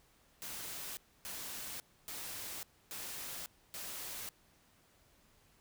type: noise bursts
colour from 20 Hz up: white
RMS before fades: -44 dBFS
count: 5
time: 0.42-4.29 s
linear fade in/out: 0 ms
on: 550 ms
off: 280 ms
effects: pink hiss -68 dBFS RMS until 5.6 s